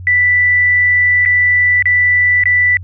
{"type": "tone with dropouts", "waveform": "sine", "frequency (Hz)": 1975.5, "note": "B6", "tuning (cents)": 0, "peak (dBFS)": -8, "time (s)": [0.07, 2.77], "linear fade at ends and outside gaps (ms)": 1, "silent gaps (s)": [[1.252, 1.259], [1.824, 1.856], [2.437, 2.456]], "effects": ["added 91 Hz sine -26 dBFS peak until 2.83 s"]}